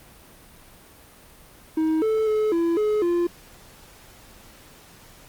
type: tone with pitch steps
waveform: triangle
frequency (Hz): 316.6 / 438.4 / 430 / 336.3 / 424.4 / 346.7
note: D#4 / A4 / A4 / E4 / G#4 / F4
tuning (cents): +30 / -6 / -40 / +35 / +38 / -13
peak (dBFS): -17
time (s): 1.77-3.27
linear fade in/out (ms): 5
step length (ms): 250
effects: pink hiss -49 dBFS RMS until 5.28 s + Opus 32 kbps